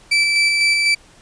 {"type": "tone with tremolo", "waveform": "30% pulse", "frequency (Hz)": 2323, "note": "D7", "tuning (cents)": -20, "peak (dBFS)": -10, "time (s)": [0.11, 0.95], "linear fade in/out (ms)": 10, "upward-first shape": "square", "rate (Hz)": 4, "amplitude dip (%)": 25, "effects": ["pink hiss -48 dBFS RMS until 1.21 s", "resampled to 22050 Hz"]}